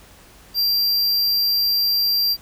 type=tone; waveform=square; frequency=4725 Hz; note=D8; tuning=10 cents sharp; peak=-17 dBFS; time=0.54-2.37 s; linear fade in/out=50 ms; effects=added 50 Hz sine -52 dBFS peak until 2.41 s + pink hiss -48 dBFS RMS until 2.41 s